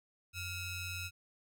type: ring-modulated tone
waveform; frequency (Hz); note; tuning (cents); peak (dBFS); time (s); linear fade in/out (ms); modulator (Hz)
sawtooth; 1318.5; E6; 0; -32; 0.33-1.11; 50; 1230
effects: none